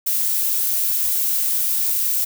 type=noise; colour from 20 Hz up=violet; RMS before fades=-20 dBFS; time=0.06-2.25 s; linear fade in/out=10 ms; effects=none